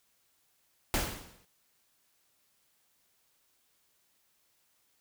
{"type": "noise with exponential decay", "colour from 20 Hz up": "pink", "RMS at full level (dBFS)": -27, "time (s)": [0.94, 1.45], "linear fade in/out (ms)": 0, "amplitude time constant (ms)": 110, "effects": ["white hiss -72 dBFS RMS until 5 s"]}